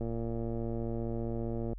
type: click train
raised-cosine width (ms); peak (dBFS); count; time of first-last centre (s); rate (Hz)
2; -24; 199; 0.01-1.732; 115
effects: added 44 Hz sine -40 dBFS peak until 1.78 s